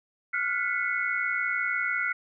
sine tone cluster, 1394 / 1454 / 2000 / 2194 Hz, F6 / F#6 / B6 / C#7, -4 / -31 / +21 / -18 cents, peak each -31 dBFS, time 0.33-2.13 s, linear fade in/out 10 ms, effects none

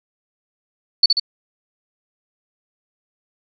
sine tone with echo, 4465 Hz, C#8, 12 cents sharp, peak -7 dBFS, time 1.03-1.06 s, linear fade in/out 5 ms, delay 69 ms, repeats 2, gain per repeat -4 dB, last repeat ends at 1.198 s, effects none

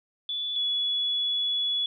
sine tone pair in turn, 3452 / 3399 Hz, A7 / G#7, -34 / +39 cents, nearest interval unison, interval 27 cents, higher first, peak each -28 / -24 dBFS, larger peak second, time 0.29-0.56 / 0.56-1.86 s, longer second, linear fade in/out 2 ms, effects none

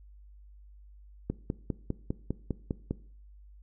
click train, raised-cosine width 3 ms, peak -17 dBFS, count 9, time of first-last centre 1.3-2.91 s, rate 4.97 Hz, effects noise-tail reverb RT60 0.5 s tail -19 dB re dry + added 50 Hz sine -50 dBFS peak until 3.62 s

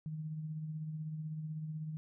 sine tone with tremolo, 155.56 Hz, D#3, in tune, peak -36 dBFS, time 0.06-1.97 s, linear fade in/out 0 ms, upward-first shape triangle, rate 16 Hz, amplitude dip 45%, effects none

